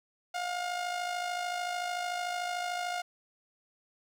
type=tone with amplitude modulation; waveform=sawtooth; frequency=712 Hz; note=F5; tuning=33 cents sharp; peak=-26 dBFS; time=0.34-3.02 s; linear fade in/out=10 ms; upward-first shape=sine; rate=53.5 Hz; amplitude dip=50%; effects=low-pass 8000 Hz 12 dB/octave + 10-bit